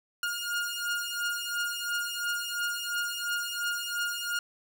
sawtooth beating tone pair, 1420 / 1422.9 Hz, F6 / F6, +28 / +32 cents, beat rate 2.9 Hz, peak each -29 / -30 dBFS, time 0.23-4.39 s, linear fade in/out 2 ms, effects none

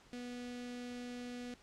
sawtooth tone with notch filter, 244.8 Hz, B3, 15 cents flat, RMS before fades -45 dBFS, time 0.13-1.54 s, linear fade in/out 0 ms, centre 1000 Hz, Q 1.1, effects pink hiss -63 dBFS RMS until 1.62 s + low-pass 7000 Hz 12 dB/octave

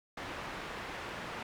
white low-pass noise, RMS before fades -42 dBFS, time 0.17-1.43 s, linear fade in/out 5 ms, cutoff 1800 Hz, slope 12 dB/octave, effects none

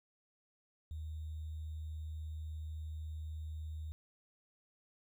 sine tone with sample-and-hold, 78.2 Hz, D#2, 9 cents sharp, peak -40 dBFS, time 0.91-3.92 s, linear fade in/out 0 ms, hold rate 3675 Hz, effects none

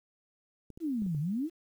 clicks, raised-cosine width 3 ms, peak -34 dBFS, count 5, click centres 0.703 / 0.775 / 1.021 / 1.064 / 1.148 s
sine exponential two-way sweep, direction down then up, 348.9 to 139.9 to 348.9 Hz, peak -29 dBFS, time 0.8-1.5 s, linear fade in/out 50 ms, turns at 1.19 s
effects 10-bit

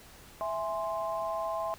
sine chord, E augmented, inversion none, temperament equal, 659.3 / 830.6 / 1046.5 Hz, E5 / G#5 / B#5, 0 / 0 / 0 cents, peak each -33 / -38 / -35 dBFS, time 0.41-1.74 s, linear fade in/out 0 ms, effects pink hiss -53 dBFS RMS until 1.78 s

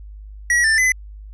square tone with pitch steps, 1919 / 1779 / 2021 Hz, A#6 / A6 / B6, +50 / +19 / +39 cents, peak -14 dBFS, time 0.5-0.92 s, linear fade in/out 2 ms, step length 140 ms, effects added 51 Hz sine -34 dBFS peak until 1.33 s + resampled to 22050 Hz

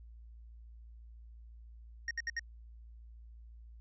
square tone bursts, 1861 Hz, A#6, 3 cents flat, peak -34 dBFS, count 4, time 2.08-2.394 s, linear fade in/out 2 ms, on 29 ms, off 66 ms, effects added 57 Hz sine -50 dBFS peak until 3.8 s + resampled to 16000 Hz

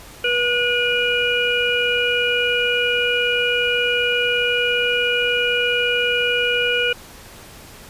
harmonic tone, 484.4 Hz, B4, 34 cents flat, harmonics 1 / 3 / 5 / 6, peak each -22 / -22 / -22 / -22 dBFS, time 0.24-6.93 s, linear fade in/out 5 ms, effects pink hiss -41 dBFS RMS until 7.89 s + resampled to 32000 Hz

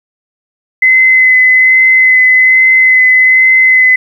sine tone with vibrato, 2037 Hz, C7, 47 cents flat, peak -3 dBFS, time 0.82-3.96 s, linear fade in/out 5 ms, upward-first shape sine, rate 1.2 Hz, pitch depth 12 cents each way, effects 7-bit

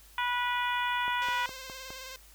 harmonic tone, 488.9 Hz, B4, 18 cents flat, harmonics 2 / 3 / 4 / 5 / 6 / 7, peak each -30 / -34 / -36 / -38 / -40 / -41 dBFS, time 0.18-1.46 s, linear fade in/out 2 ms
click train, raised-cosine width 1 ms, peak -29 dBFS, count 5, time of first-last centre 1.08-1.905 s, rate 4.85 Hz
5% pulse tone with vibrato, 523.3 Hz, C5, in tune, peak -30 dBFS, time 1.22-2.16 s, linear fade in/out 0 ms, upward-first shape square, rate 19 Hz, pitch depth 27 cents each way
effects added 50 Hz sine -56 dBFS peak until 2.34 s + white hiss -57 dBFS RMS until 2.34 s

